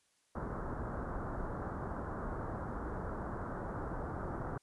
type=low-pass noise; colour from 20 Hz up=pink; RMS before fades=-40 dBFS; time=0.35-4.58 s; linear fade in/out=5 ms; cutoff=1500 Hz; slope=48 dB/octave; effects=white hiss -74 dBFS RMS until 4.62 s + resampled to 24000 Hz